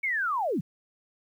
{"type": "linear sweep", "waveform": "sine", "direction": "down", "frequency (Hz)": [2249, 126], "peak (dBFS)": -25, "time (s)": [0.03, 0.61], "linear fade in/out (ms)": 10, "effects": ["10-bit"]}